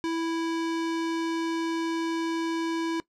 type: tone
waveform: square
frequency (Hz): 329.6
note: E4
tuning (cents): 0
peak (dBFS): -27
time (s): 0.04-3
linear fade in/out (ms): 0
effects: noise-tail reverb RT60 0.1 s tail -19 dB re dry + low-pass 6000 Hz 12 dB/octave